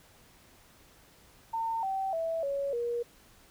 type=tone with pitch steps; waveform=sine; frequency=907 / 771.6 / 656.3 / 558.3 / 474.9 Hz; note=A#5 / G5 / E5 / C#5 / A#4; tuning=-48 / -28 / -8 / +12 / +32 cents; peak=-29 dBFS; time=1.53-3.03 s; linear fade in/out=10 ms; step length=300 ms; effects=pink hiss -59 dBFS RMS until 3.5 s

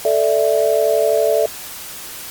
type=chord; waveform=sine; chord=A suspended fourth; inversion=none; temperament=equal; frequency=440 / 587.3 / 659.3 Hz; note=A4 / D5 / E5; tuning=0 / 0 / 0 cents; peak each=-17 dBFS; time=0.05-1.46 s; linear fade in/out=2 ms; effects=white hiss -32 dBFS RMS until 2.3 s + Opus 48 kbps

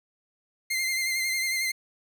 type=tone with vibrato; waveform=sawtooth; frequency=2093 Hz; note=C7; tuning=in tune; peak=-22 dBFS; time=0.7-1.72 s; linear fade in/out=10 ms; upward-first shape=sine; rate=11 Hz; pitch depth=32 cents each way; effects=none

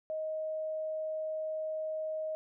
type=tone; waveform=sine; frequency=627 Hz; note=D#5; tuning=13 cents sharp; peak=-33 dBFS; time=0.1-2.35 s; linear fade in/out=0 ms; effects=none

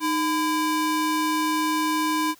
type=ring-modulated tone; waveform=square; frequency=659.3 Hz; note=E5; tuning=in tune; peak=-19 dBFS; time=0-2.35 s; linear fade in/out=50 ms; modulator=350 Hz; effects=white hiss -54 dBFS RMS until 2.39 s

